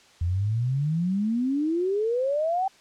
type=exponential sweep; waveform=sine; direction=up; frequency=82.6 to 786 Hz; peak=-22 dBFS; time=0.21-2.68 s; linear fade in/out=5 ms; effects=white hiss -55 dBFS RMS until 2.8 s + low-pass 6000 Hz 12 dB/octave